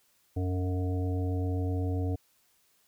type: harmonic tone with a mistuned harmonic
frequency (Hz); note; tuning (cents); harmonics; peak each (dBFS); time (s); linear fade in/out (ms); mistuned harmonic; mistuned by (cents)
90.8; F#2; -32; 1 / 3 / 5 / 7 / 8; -28 / -35 / -39 / -46 / -45; 0.36-2.16; 10; 3; +48
effects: white hiss -68 dBFS RMS until 2.87 s